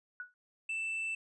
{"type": "tone with exponential decay", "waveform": "sine", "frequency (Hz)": 1470, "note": "F#6", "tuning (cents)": -12, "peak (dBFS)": -36, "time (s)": [0.2, 0.34], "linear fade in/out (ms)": 1, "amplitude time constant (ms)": 30}
{"type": "tone", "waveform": "triangle", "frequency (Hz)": 2655, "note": "E7", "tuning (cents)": 12, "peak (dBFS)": -32, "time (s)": [0.69, 1.15], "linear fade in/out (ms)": 5}
{"effects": ["resampled to 22050 Hz"]}